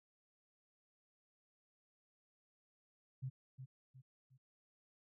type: tone with echo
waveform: sine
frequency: 130.81 Hz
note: C3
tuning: in tune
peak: -39 dBFS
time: 3.22-3.3 s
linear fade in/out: 20 ms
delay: 360 ms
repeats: 3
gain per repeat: -8 dB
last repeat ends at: 4.38 s
effects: none